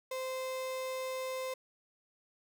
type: tone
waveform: 35% pulse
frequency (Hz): 519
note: C5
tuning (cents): -14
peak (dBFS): -34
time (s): 0.11-1.54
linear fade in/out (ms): 5
effects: none

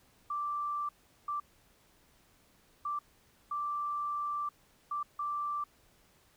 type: tone bursts at uneven times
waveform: sine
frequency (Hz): 1173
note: D6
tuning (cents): -2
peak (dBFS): -32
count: 6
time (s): 0.3-0.89 / 1.28-1.4 / 2.85-2.99 / 3.51-4.49 / 4.91-5.03 / 5.19-5.64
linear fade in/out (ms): 5
effects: pink hiss -66 dBFS RMS until 6.36 s

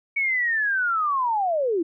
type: linear sweep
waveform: sine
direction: down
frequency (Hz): 2246 to 311.1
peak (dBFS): -20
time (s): 0.16-1.83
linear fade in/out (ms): 10
effects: none

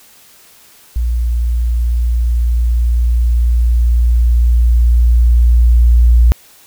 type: tone with level ramp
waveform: sine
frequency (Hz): 59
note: A#1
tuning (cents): +22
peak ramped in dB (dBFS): -12 to -4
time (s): 0.96-6.32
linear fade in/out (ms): 0
effects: white hiss -44 dBFS RMS until 6.66 s

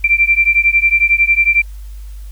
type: beating tone pair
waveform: sine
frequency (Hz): 2349 / 2360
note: D7 / D7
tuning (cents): 0 / +8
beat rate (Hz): 11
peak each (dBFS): -12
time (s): 0.04-1.62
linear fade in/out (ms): 5
effects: added 50 Hz sine -27 dBFS peak until 2.31 s + white hiss -49 dBFS RMS until 2.31 s

